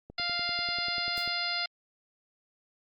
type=click train; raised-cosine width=2 ms; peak=-31 dBFS; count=13; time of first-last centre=0.1-1.276 s; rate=10.2 Hz
type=harmonic tone; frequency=698.5 Hz; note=F5; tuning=in tune; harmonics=1 / 2 / 3 / 4 / 5 / 6 / 7; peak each=-39 / -37 / -36 / -40 / -39 / -35 / -35 dBFS; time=0.18-1.66 s; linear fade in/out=5 ms
type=noise with exponential decay; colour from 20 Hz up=white; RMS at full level=-43 dBFS; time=1.17-1.35 s; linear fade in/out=1 ms; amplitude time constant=39 ms
effects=Opus 48 kbps